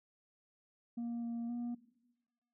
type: tone with pitch steps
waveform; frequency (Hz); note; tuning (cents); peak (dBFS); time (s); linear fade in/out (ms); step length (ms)
sine; 235.5 / 233.9 / 239.5; A#3 / A#3 / A#3; +18 / +6 / +47; -34; 0.97-1.75; 10; 260
effects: noise-tail reverb RT60 1.0 s tail -18 dB re dry + tanh soft clip ceiling -36 dBFS